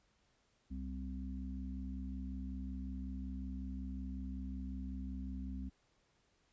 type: harmonic tone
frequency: 65.41 Hz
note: C2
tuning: in tune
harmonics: 1 / 3 / 4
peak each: -42 / -46 / -47 dBFS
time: 0.7-5.7 s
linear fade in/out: 20 ms
effects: pink hiss -75 dBFS RMS until 6.52 s + resampled to 16000 Hz